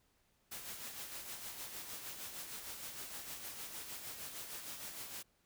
white noise with tremolo, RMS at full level -45 dBFS, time 0.51-5.23 s, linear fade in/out 10 ms, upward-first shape sine, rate 6.5 Hz, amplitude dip 45%, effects pink hiss -75 dBFS RMS until 5.45 s

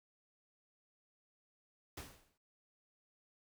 pink noise with exponential decay, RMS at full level -45 dBFS, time 1.97-2.38 s, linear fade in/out 5 ms, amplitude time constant 88 ms, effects none

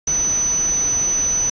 sine tone in noise, 6000 Hz, F#8, 23 cents sharp, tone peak -16 dBFS, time 0.07-1.5 s, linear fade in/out 5 ms, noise pink, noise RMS -31 dBFS, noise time 0.07-1.5 s, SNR +12 dB, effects resampled to 16000 Hz

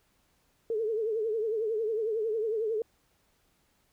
sine tone with vibrato, 440 Hz, A4, in tune, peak -27 dBFS, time 0.7-2.82 s, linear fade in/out 2 ms, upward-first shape triangle, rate 11 Hz, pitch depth 110 cents each way, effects pink hiss -70 dBFS RMS until 3.92 s

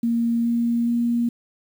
sine tone with pitch steps, 233.1 / 234.9 / 236.6 Hz, A#3 / A#3 / A#3, 0 / +13 / +26 cents, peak -18 dBFS, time 0.03-1.29 s, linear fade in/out 5 ms, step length 420 ms, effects 8-bit

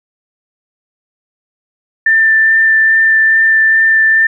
sine tone with vibrato, 1781 Hz, A6, 21 cents sharp, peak -6 dBFS, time 2.06-4.27 s, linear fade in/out 5 ms, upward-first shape sine, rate 2.4 Hz, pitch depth 9 cents each way, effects none

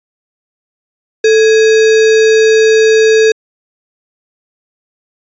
sine tone with sample-and-hold, 440 Hz, A4, in tune, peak -4 dBFS, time 1.24-3.32 s, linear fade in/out 5 ms, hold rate 2100 Hz, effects resampled to 16000 Hz

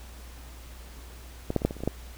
clicks, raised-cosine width 2 ms, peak -15 / -9 / -22 / -8 / -21 / -28 / -28 / -18 / -11 dBFS, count 9, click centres 1.504 / 1.563 / 1.619 / 1.65 / 1.709 / 1.767 / 1.805 / 1.836 / 1.876 s, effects added 60 Hz sine -43 dBFS peak until 2.17 s + pink hiss -50 dBFS RMS until 2.17 s

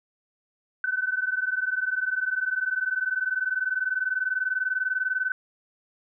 sine tone pair together, 1504 / 1524.1 Hz, F#6 / G6, +28 / -49 cents, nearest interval unison, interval 23 cents, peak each -27 dBFS, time 0.84-5.32 s, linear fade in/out 2 ms, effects none

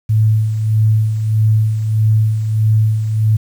sine tone with tremolo, 109 Hz, A2, 16 cents flat, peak -8 dBFS, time 0.09-3.37 s, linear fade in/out 10 ms, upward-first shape sine, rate 1.6 Hz, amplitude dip 55%, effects 7-bit

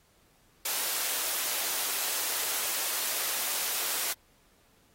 white high-pass noise, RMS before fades -31 dBFS, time 0.65-4.13 s, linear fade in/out 5 ms, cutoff 430 Hz, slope 12 dB/octave, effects pink hiss -65 dBFS RMS until 4.94 s + AAC 48 kbps

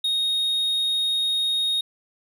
triangle tone, 3729 Hz, A#7, in tune, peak -19 dBFS, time 0.04-1.81 s, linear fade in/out 5 ms, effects none

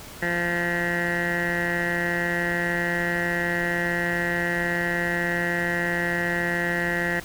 15% pulse tone with low-pass filter, 173.3 Hz, F3, 13 cents flat, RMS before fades -25 dBFS, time 0.22-7.2 s, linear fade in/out 5 ms, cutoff 1900 Hz, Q 8.3, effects added 60 Hz sine -50 dBFS peak until 7.24 s + pink hiss -41 dBFS RMS until 7.24 s

